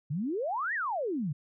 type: exponential two-way sweep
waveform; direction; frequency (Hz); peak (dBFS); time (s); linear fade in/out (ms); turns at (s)
sine; up then down; 133.3 to 1975.5 to 133.3; -29; 0.1-1.33; 10; 0.74
effects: none